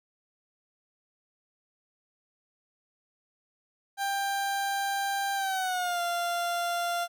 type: tone with pitch glide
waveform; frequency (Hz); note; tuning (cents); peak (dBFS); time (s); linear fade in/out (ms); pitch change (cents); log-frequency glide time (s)
30% pulse; 792 to 693.5; G5 to F5; +18 to -12; -25; 3.97-7.08; 50; -230; 5.35-6.01
effects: none